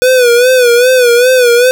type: tone with vibrato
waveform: square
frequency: 493.9 Hz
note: B4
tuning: in tune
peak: -5 dBFS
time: 0.02-1.71 s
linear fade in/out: 0 ms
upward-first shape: sine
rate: 2.5 Hz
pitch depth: 78 cents each way
effects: none